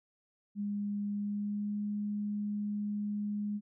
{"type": "tone with pitch glide", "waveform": "sine", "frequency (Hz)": [204.4, 207.1], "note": ["G#3", "G#3"], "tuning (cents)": [-27, -5], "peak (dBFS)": -32, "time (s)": [0.55, 3.61], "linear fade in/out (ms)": 50, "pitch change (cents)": 22, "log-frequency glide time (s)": [1.11, 1.78], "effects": []}